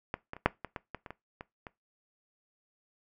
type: clicks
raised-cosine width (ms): 0.5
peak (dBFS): -17 / -23 / -30 / -6 / -22 / -21 / -23 / -28 / -26 / -26 / -27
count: 11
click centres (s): 0.141 / 0.334 / 0.366 / 0.46 / 0.647 / 0.762 / 0.947 / 1.062 / 1.106 / 1.409 / 1.668
effects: noise-tail reverb RT60 0.2 s tail -20 dB re dry